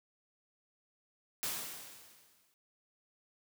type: noise with exponential decay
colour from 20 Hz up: white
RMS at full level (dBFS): -35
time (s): 1.43-2.54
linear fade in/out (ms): 0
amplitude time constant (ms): 240
effects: high-pass 80 Hz 12 dB/octave